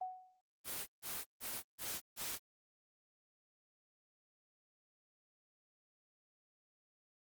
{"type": "tone with exponential decay", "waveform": "sine", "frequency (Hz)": 742, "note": "F#5", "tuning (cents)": 5, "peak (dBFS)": -36, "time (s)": [0.01, 0.41], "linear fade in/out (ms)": 5, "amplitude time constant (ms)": 85}
{"type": "noise bursts", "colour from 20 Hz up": "white", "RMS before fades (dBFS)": -42, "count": 5, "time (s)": [0.64, 2.39], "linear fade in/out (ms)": 50, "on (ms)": 230, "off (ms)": 150}
{"effects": ["Opus 24 kbps"]}